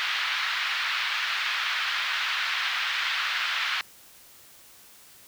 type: band-pass noise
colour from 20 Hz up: pink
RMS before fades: -28 dBFS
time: 0-3.81 s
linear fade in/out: 0 ms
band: 1300 to 3900 Hz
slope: 24 dB/octave
effects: white hiss -52 dBFS RMS until 5.27 s